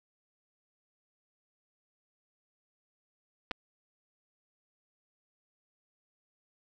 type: clicks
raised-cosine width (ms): 0.3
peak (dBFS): -18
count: 2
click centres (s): 3.511 / 3.515
effects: none